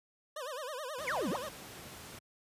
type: tone with vibrato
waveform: 25% pulse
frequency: 554.4 Hz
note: C#5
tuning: in tune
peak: -35 dBFS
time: 0.36-1.49 s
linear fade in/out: 5 ms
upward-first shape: sine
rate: 9.4 Hz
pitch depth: 220 cents each way
type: noise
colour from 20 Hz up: pink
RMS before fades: -48 dBFS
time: 0.98-2.19 s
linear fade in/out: 5 ms
type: exponential two-way sweep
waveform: triangle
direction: down then up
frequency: 2489 to 164.3 to 1501 Hz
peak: -30 dBFS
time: 1.07-1.37 s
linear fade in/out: 10 ms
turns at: 1.3 s
effects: high-pass 80 Hz 12 dB/octave + resampled to 32000 Hz